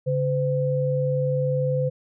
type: tone pair together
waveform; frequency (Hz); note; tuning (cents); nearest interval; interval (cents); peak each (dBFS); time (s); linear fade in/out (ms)
sine; 141.06 / 510; C#3 / C5; +31 / -44; octave + minor seventh; 2225; -23; 0.06-1.9; 20
effects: none